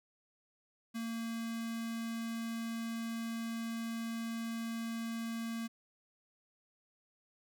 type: tone with notch filter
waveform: square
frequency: 228.7 Hz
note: A#3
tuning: 33 cents flat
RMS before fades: -39 dBFS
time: 0.94-5.68 s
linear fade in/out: 20 ms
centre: 590 Hz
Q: 1.1
effects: none